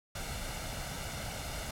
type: noise with comb filter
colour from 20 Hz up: pink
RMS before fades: -39 dBFS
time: 0.15-1.71 s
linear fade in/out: 5 ms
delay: 1.4 ms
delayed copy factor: +0.55
effects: low-pass 12000 Hz 12 dB/octave